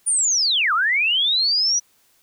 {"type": "linear two-way sweep", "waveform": "sine", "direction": "down then up", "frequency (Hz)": [9570, 1159, 5910], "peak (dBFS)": -16, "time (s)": [0.06, 1.8], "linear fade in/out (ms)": 20, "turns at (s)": 0.73, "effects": ["white hiss -60 dBFS RMS until 2.22 s"]}